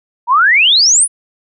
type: exponential sweep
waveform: sine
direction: up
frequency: 912 to 10330 Hz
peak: -6 dBFS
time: 0.27-1.08 s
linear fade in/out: 50 ms
effects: none